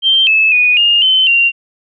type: tone with pitch steps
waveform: sine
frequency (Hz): 3146 / 2606 / 2472 / 2831 / 3064 / 2765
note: G7 / E7 / D#7 / F7 / G7 / F7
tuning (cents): +6 / -20 / -12 / +23 / -40 / -18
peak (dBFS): -7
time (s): 0.02-1.52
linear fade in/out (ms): 50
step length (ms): 250
effects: none